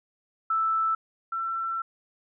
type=tone pair in turn; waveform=sine; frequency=1320 / 1343.8 Hz; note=E6 / E6; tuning=+2 / +33 cents; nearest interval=unison; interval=31 cents; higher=second; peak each=-22 / -27 dBFS; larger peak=first; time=0.5-0.95 / 1.32-1.82 s; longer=second; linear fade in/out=5 ms; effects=none